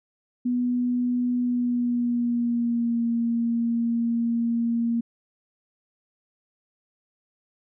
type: tone with pitch glide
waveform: sine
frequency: 245.8 to 233.1 Hz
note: B3 to A#3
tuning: -8 to 0 cents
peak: -21 dBFS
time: 0.45-5.01 s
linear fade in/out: 10 ms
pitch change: -92 cents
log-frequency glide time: 1.38-3.04 s
effects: none

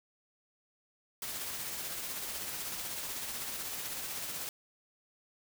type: noise with tremolo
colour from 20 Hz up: white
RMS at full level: -38 dBFS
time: 1.22-4.49 s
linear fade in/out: 2 ms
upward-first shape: sine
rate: 16 Hz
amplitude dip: 30%
effects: none

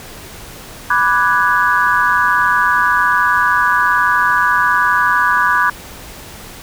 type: chord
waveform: sine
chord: G# half-diminished seventh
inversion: first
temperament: equal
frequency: 987.8 / 1174.7 / 1480 / 1661.2 Hz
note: B5 / D6 / F#6 / G#6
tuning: 0 / 0 / 0 / 0 cents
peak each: -16 dBFS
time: 0.9-5.7 s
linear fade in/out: 5 ms
effects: pink hiss -34 dBFS RMS until 6.62 s

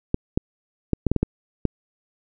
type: clicks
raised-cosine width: 3 ms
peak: -6 dBFS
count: 8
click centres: 0.144 / 0.375 / 0.933 / 1.067 / 1.116 / 1.163 / 1.23 / 1.653 s
effects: none

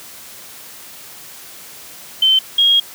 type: tone pair in turn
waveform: sine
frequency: 3086 / 3270 Hz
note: G7 / G#7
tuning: -28 / -28 cents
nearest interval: minor second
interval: 100 cents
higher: second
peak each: -9 dBFS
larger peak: neither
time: 2.22-2.39 / 2.58-2.8 s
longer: second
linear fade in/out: 5 ms
effects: white hiss -37 dBFS RMS until 2.94 s + high-pass 80 Hz 12 dB/octave

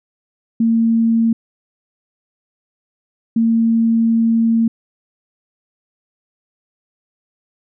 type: tone bursts at uneven times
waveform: sine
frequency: 227.9 Hz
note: A#3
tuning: 39 cents flat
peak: -11 dBFS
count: 2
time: 0.6-1.33 / 3.36-4.68 s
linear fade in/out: 5 ms
effects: none

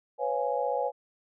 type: chord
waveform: sine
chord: C# dominant seventh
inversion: third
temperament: just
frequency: 498.9 / 554.4 / 693 / 831.5 Hz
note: B4 / C#5 / E#5 / G#5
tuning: +17 / 0 / -14 / +2 cents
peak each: -31 / -31 / -35 / -31 dBFS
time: 0.18-0.92 s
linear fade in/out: 50 ms
effects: none

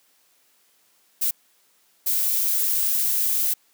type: noise bursts at uneven times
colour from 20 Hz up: violet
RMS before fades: -22 dBFS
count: 2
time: 1.21-1.31 / 2.06-3.54 s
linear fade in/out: 10 ms
effects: white hiss -62 dBFS RMS until 3.73 s + high-pass 200 Hz 12 dB/octave

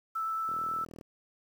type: tone with vibrato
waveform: sine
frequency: 1318.5 Hz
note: E6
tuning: in tune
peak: -30 dBFS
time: 0.15-0.85 s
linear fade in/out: 10 ms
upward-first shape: triangle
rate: 9 Hz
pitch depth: 8 cents each way
type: click train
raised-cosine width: 2 ms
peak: -34 dBFS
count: 22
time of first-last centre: 0.49-1.011 s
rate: 40.3 Hz
effects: high-pass 100 Hz 12 dB/octave + 9-bit

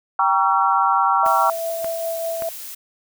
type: chord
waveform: sine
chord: G diminished seventh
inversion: none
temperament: just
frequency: 784 / 940.8 / 1128.9 / 1354.7 Hz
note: G5 / Bb5 / Db6 / Fb6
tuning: 0 / +16 / +31 / +47 cents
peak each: -20 dBFS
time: 0.19-1.5 s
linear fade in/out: 2 ms
type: tone with tremolo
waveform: sine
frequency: 662 Hz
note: E5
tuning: 7 cents sharp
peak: -21 dBFS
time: 1.23-2.49 s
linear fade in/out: 2 ms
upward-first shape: triangle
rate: 5 Hz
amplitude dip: 35%
type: noise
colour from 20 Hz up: blue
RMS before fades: -34 dBFS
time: 1.25-2.75 s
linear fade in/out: 10 ms
type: clicks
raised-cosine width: 0.5 ms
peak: -16 dBFS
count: 3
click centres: 1.263 / 1.845 / 2.422 s
effects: none

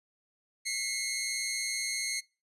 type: tone pair together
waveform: 15% pulse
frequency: 2042 / 2163 Hz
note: C7 / C#7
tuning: -43 / -43 cents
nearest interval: minor second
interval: 100 cents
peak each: -31 / -26 dBFS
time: 0.65-2.21 s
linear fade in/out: 20 ms
effects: noise-tail reverb RT60 0.3 s tail -23 dB re dry + resampled to 32000 Hz

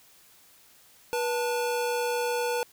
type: tone pair together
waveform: square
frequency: 485.1 / 886.1 Hz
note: B4 / A5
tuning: -31 / +12 cents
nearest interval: minor seventh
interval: 1043 cents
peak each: -28 / -32 dBFS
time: 1.13-2.63 s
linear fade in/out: 0 ms
effects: white hiss -57 dBFS RMS until 2.72 s

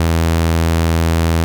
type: tone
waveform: sawtooth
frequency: 82.41 Hz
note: E2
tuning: in tune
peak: -8 dBFS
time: 0-1.44 s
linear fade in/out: 0 ms
effects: none

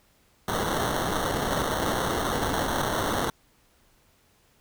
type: noise with sample-and-hold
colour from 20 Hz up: white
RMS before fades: -27 dBFS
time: 0.48-3.3 s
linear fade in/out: 2 ms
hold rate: 2450 Hz
effects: pink hiss -63 dBFS RMS until 4.6 s

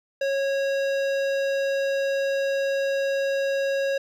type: tone with hard clipping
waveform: sine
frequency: 549 Hz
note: C#5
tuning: 17 cents flat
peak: -24 dBFS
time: 0.21-3.98 s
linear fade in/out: 5 ms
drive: 15 dB
effects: none

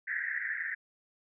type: band-pass noise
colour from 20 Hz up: pink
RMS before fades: -35 dBFS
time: 0.07-0.75 s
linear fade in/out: 10 ms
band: 1600 to 2000 Hz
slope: 96 dB/octave
effects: none

